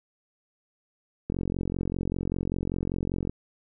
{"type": "click train", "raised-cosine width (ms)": 3, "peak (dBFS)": -16, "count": 91, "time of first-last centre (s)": [1.3, 3.296], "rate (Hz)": 45.1, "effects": []}